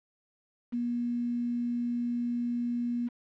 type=tone with quantisation; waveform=sine; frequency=240 Hz; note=B3; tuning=49 cents flat; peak=-28 dBFS; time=0.72-3.09 s; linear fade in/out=20 ms; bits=8; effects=low-pass 2000 Hz 12 dB/octave